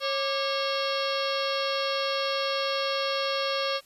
harmonic tone with a mistuned harmonic, 546 Hz, C#5, 26 cents flat, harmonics 1 / 2 / 3 / 4 / 5 / 6 / 7 / 8 / 9 / 10, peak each -29 / -32 / -38 / -39 / -37 / -35 / -39 / -35 / -43 / -40 dBFS, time 0-3.81 s, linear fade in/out 50 ms, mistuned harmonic 2, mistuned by +130 cents, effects white hiss -58 dBFS RMS until 3.85 s + resampled to 32000 Hz

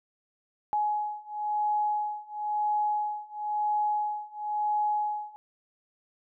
sine beating tone pair, 840 / 840.98 Hz, G#5 / G#5, +19 / +21 cents, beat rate 0.98 Hz, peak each -30 / -29 dBFS, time 0.73-5.36 s, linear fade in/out 0 ms, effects none

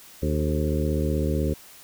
harmonic tone with a mistuned harmonic, 76 Hz, D#2, 40 cents flat, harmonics 1 / 2 / 3 / 4 / 5 / 6 / 7, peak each -25 / -28 / -30 / -31 / -32 / -33 / -33 dBFS, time 0.22-1.54 s, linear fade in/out 10 ms, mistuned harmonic 6, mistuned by -48 cents, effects white hiss -48 dBFS RMS until 1.83 s

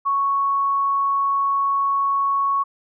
sine tone, 1108.7 Hz, C#6, in tune, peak -17 dBFS, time 0.05-2.64 s, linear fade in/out 20 ms, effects none

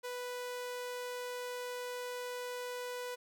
sawtooth tone, 493.9 Hz, B4, in tune, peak -35 dBFS, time 0.03-3.16 s, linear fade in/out 20 ms, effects none

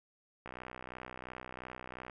click train, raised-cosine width 0.5 ms, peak -29 dBFS, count 104, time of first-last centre 0.46-2.098 s, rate 62.9 Hz, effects none

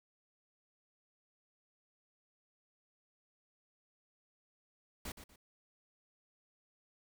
pink noise with echo, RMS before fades -43 dBFS, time 5.05-5.12 s, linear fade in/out 5 ms, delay 120 ms, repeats 2, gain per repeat -10 dB, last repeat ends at 5.36 s, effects none

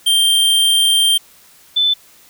square / sine tone pair in turn, 3167 / 3516 Hz, G7 / A7, +17 / -2 cents, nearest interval major second, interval 181 cents, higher second, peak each -11 dBFS, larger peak neither, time 0.06-1.18 / 1.76-1.94 s, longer first, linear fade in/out 10 ms, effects white hiss -47 dBFS RMS until 2.29 s

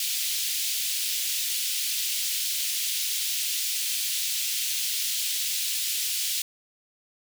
pink high-pass noise, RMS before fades -28 dBFS, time 0-6.42 s, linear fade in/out 2 ms, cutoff 2900 Hz, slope 24 dB/octave, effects none

